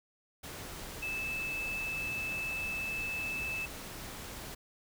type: tone in noise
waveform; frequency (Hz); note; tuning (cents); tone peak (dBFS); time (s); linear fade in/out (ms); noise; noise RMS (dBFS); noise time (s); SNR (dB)
sine; 2622; E7; -10; -34; 1.02-3.66; 10; pink; -44; 0.43-4.55; +7
effects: none